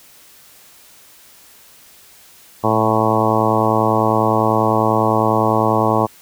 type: harmonic tone with a mistuned harmonic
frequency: 110 Hz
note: A2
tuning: in tune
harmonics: 1 / 2 / 3 / 4 / 5 / 6 / 7 / 8 / 9 / 10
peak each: -22 / -22 / -22 / -22 / -22 / -22 / -22 / -22 / -22 / -22 dBFS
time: 2.63-6.07 s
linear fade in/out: 20 ms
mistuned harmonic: 1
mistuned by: +42 cents
effects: white hiss -46 dBFS RMS until 6.21 s